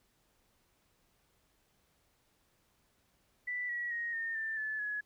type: tone with pitch steps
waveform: sine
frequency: 1975.5 / 1924.8 / 1875.4 / 1827.3 / 1780.4 / 1734.7 / 1690.2 Hz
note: B6 / B6 / A#6 / A#6 / A6 / A6 / G#6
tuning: 0 / -45 / +10 / -35 / +20 / -25 / +30 cents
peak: -34 dBFS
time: 3.47-5.01 s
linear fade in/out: 10 ms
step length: 220 ms
effects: pink hiss -73 dBFS RMS until 5.05 s